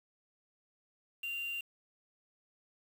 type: tone with quantisation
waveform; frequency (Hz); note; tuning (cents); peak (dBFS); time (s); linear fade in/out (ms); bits
sine; 2778; F7; -10; -36; 1.23-1.61; 5; 8
effects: none